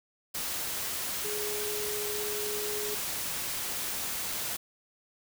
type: tone in noise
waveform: sine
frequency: 418.3 Hz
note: G#4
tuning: 12 cents sharp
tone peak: -35 dBFS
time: 1.24-2.95 s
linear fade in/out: 10 ms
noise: white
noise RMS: -34 dBFS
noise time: 0.34-4.57 s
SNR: -4 dB
effects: none